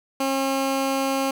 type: tone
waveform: 15% pulse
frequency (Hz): 270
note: C#4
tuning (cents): -45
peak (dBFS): -15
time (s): 0.2-1.31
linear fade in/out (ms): 5
effects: none